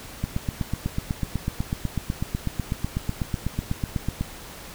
click train, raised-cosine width 5 ms, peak -12 dBFS, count 33, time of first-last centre 0.24-4.21 s, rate 8.06 Hz, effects pink hiss -41 dBFS RMS until 4.74 s

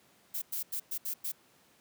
violet noise bursts at uneven times, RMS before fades -35 dBFS, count 6, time 0.34-0.42 / 0.52-0.63 / 0.72-0.8 / 0.91-0.98 / 1.05-1.14 / 1.24-1.32 s, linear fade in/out 10 ms, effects pink hiss -64 dBFS RMS until 1.8 s + high-pass 150 Hz 12 dB/octave

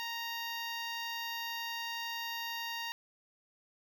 10% pulse tone with notch filter, 931 Hz, A#5, 2 cents flat, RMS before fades -39 dBFS, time 0-2.92 s, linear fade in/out 0 ms, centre 8500 Hz, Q 0.89, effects 11-bit

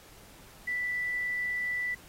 sine tone with quantisation, 1975.5 Hz, B6, in tune, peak -29 dBFS, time 0.67-1.95 s, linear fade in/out 10 ms, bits 9, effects pink hiss -54 dBFS RMS until 2.08 s + AAC 48 kbps

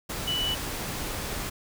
sine tone in noise, 2966 Hz, F#7, 4 cents sharp, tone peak -26 dBFS, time 0.27-0.55 s, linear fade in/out 10 ms, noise pink, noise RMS -33 dBFS, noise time 0.09-1.5 s, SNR +4 dB, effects none

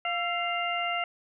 harmonic tone with a mistuned harmonic, 698.5 Hz, F5, in tune, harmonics 1 / 2 / 3 / 4, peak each -31 / -34 / -33 / -33 dBFS, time 0.05-1.04 s, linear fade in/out 2 ms, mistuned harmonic 2, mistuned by -61 cents, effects none

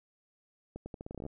accelerating click train, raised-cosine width 2 ms, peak -28 dBFS, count 13, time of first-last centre 0.76-1.264 s, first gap 100 ms, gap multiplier 0.82, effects none

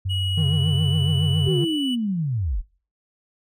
sine tone, 94.9 Hz, F#2, 44 cents sharp, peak -22 dBFS, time 0.05-1.49 s, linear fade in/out 10 ms
triangle tone with pitch glide, 2912 to 2959 Hz, F#7 to F#7, -28 to -1 cents, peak -25 dBFS, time 0.09-1.96 s, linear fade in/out 20 ms, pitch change +27 cents, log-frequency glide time 0.49-0.73 s
triangle tone with vibrato, 146.83 Hz, D3, in tune, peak -17 dBFS, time 0.37-1.65 s, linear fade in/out 10 ms, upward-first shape triangle, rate 7.2 Hz, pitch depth 180 cents each way
sine linear sweep, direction down, 392 to 34 Hz, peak -21 dBFS, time 1.46-2.62 s, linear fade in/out 20 ms
effects noise-tail reverb RT60 0.4 s tail -23 dB re dry

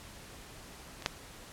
clicks, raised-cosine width 0.2 ms, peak -26 / -10 dBFS, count 2, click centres 1.023 / 1.061 s, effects pink hiss -50 dBFS RMS until 1.52 s + low-pass 12000 Hz 12 dB/octave

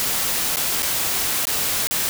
white noise with dropouts, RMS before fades -22 dBFS, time 0-2.09 s, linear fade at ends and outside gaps 0 ms, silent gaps 0.559-0.569 / 0.822-0.829 / 1.453-1.47 / 1.871-1.91 s, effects none

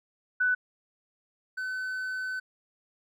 sine / triangle tone pair in turn, 1495 / 1515 Hz, F#6 / F#6, +17 / +40 cents, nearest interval unison, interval 23 cents, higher second, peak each -22 / -29 dBFS, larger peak first, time 0.4-0.55 / 1.57-2.4 s, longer second, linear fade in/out 10 ms, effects none

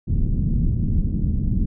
pink low-pass noise, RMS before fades -20 dBFS, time 0.07-1.66 s, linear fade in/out 10 ms, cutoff 230 Hz, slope 24 dB/octave, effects none

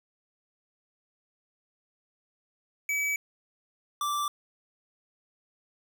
square tone pair in turn, 2287 / 1170.9 Hz, D7 / D6, -47 / -6 cents, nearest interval octave, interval 1159 cents, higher first, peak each -27 / -28 dBFS, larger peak first, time 2.89-3.16 / 4.01-4.28 s, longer neither, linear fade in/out 2 ms, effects none

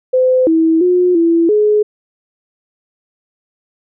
sine tone with pitch steps, 512 / 324 / 359.6 / 334.3 / 421.6 Hz, C5 / E4 / F#4 / E4 / G#4, -38 / -30 / -49 / +24 / +26 cents, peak -8 dBFS, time 0.13-1.83 s, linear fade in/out 10 ms, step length 340 ms, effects none

